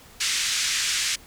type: band-pass noise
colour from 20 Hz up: white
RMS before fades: -25 dBFS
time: 0.2-1.16 s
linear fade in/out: 10 ms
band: 1600 to 7400 Hz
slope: 24 dB/octave
effects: pink hiss -49 dBFS RMS until 1.26 s